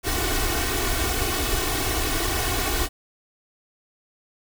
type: noise with comb filter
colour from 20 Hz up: pink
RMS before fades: -24 dBFS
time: 0.03-2.89 s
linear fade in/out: 50 ms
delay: 2.7 ms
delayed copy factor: +0.95
effects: none